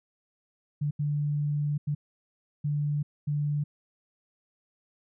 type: tone bursts at uneven times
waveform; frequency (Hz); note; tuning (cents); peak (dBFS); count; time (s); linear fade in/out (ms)
sine; 146.83; D3; 0; -25; 5; 0.81-0.91 / 0.99-1.78 / 1.87-1.95 / 2.64-3.03 / 3.27-3.64; 10
effects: none